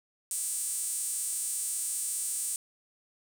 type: tone with high-pass filter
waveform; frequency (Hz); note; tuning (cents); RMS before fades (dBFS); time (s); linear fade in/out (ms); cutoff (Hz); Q
sawtooth; 334.7; E4; +26; -33; 0.31-2.56; 0; 8600; 4.7
effects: 9-bit